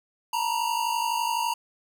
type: tone pair together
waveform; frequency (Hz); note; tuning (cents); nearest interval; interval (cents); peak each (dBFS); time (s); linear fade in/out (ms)
square; 910 / 961.9; A#5 / B5; -42 / -46; minor second; 96; -28; 0.33-1.54; 5
effects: none